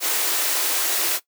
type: high-pass noise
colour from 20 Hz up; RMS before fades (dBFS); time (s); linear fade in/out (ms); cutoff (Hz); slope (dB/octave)
white; -22; 0-1.2; 50; 300; 96
effects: noise-tail reverb RT60 0.1 s tail -17 dB re dry